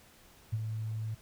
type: tone with ADSR envelope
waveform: sine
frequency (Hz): 110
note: A2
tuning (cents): 0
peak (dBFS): -27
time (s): 0.52-1.15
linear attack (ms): 16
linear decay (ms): 42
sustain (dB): -6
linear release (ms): 11
effects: pink hiss -59 dBFS RMS until 1.21 s